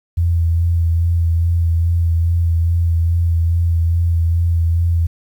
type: tone with vibrato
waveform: sine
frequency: 84.1 Hz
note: E2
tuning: 35 cents sharp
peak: -12 dBFS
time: 0.17-5.07 s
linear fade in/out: 10 ms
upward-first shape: sine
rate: 2.4 Hz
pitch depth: 24 cents each way
effects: 8-bit

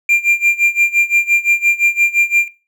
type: tone with tremolo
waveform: triangle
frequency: 2385 Hz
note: D7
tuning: 26 cents sharp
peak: -6 dBFS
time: 0.09-2.48 s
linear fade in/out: 2 ms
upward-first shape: sine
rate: 5.8 Hz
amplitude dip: 90%
effects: noise-tail reverb RT60 0.3 s tail -18 dB re dry

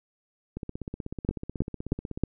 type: two click trains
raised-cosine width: 3 ms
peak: -21 / -11 dBFS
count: 27 / 4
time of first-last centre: 0.57-2.175 / 1.29-2.236 s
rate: 16.2 / 3.17 Hz
effects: none

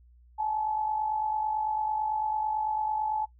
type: tone with amplitude modulation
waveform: sine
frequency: 861 Hz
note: A5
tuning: 38 cents flat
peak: -24 dBFS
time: 0.38-3.26 s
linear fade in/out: 20 ms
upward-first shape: sine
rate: 49 Hz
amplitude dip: 60%
effects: noise-tail reverb RT60 0.1 s tail -18 dB re dry + added 60 Hz sine -54 dBFS peak until 3.39 s

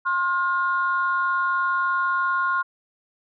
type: tone pair together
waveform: sine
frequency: 1066 / 1422.9 Hz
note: C6 / F6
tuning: +32 / +32 cents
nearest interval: perfect fourth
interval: 500 cents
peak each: -22 dBFS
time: 0.05-2.63 s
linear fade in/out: 20 ms
effects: tanh soft clip ceiling -12 dBFS

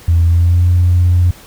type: tone with pitch glide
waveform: sine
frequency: 84 to 88.43 Hz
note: E2 to F2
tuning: +33 to +22 cents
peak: -6 dBFS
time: 0.08-1.31 s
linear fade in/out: 5 ms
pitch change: +89 cents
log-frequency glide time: 0.25-0.66 s
effects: tanh soft clip ceiling -3 dBFS + pink hiss -39 dBFS RMS until 1.46 s

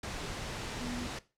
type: tone in noise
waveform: sine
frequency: 244.1 Hz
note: B3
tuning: 20 cents flat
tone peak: -37 dBFS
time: 0.8-1.07 s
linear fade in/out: 5 ms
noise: pink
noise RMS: -39 dBFS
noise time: 0.03-1.19 s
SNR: -1 dB
effects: noise-tail reverb RT60 0.3 s tail -18 dB re dry + low-pass 7000 Hz 12 dB/octave

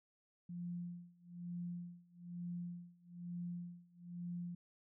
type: tone with tremolo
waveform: sine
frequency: 174.61 Hz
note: F3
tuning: in tune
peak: -40 dBFS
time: 0.49-4.55 s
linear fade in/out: 5 ms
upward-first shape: sine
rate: 1.1 Hz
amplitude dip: 95%
effects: none

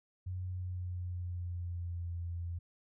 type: tone with pitch glide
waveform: sine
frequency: 91.5 to 85.87 Hz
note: F#2 to F2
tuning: -19 to -29 cents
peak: -36 dBFS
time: 0.26-2.59 s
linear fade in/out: 10 ms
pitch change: -110 cents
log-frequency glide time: 0.47-2.12 s
effects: none

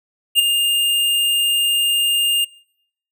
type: tone with ADSR envelope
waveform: square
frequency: 2816 Hz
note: F7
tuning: 14 cents sharp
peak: -8 dBFS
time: 0.35-2.45 s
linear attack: 41 ms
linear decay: 11 ms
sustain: -7 dB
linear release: 12 ms
effects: noise-tail reverb RT60 0.7 s tail -24 dB re dry

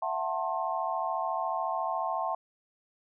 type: chord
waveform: sine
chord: F# half-diminished seventh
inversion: third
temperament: just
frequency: 666 / 740 / 888 / 1065.6 Hz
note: E5 / F#5 / A5 / C6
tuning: +18 / 0 / +16 / +31 cents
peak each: -34 dBFS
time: 0.02-2.35 s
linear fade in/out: 5 ms
effects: none

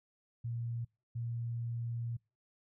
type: tone bursts at uneven times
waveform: sine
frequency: 117.5 Hz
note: A#2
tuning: 14 cents sharp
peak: -35 dBFS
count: 2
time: 0.44-0.85 / 1.15-2.17 s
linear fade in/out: 10 ms
effects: noise-tail reverb RT60 0.3 s tail -26 dB re dry

